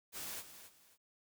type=noise with echo; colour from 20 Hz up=white; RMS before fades=-44 dBFS; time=0.12-0.44 s; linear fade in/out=50 ms; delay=270 ms; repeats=2; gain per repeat=-11 dB; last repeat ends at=0.98 s; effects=none